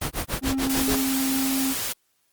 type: noise with tremolo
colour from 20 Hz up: pink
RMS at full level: -25 dBFS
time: 0.01-0.96 s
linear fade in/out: 10 ms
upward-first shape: sine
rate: 6.8 Hz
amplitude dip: 100%
type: tone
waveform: triangle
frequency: 267 Hz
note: C4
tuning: 35 cents sharp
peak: -21 dBFS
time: 0.41-1.75 s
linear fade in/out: 50 ms
type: noise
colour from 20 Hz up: white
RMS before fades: -28 dBFS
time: 0.69-1.93 s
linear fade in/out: 10 ms
type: tone with exponential decay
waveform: sine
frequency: 415.3 Hz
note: G#4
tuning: in tune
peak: -24 dBFS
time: 0.88-1.23 s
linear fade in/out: 0 ms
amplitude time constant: 76 ms
effects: white hiss -69 dBFS RMS until 2.32 s + Opus 24 kbps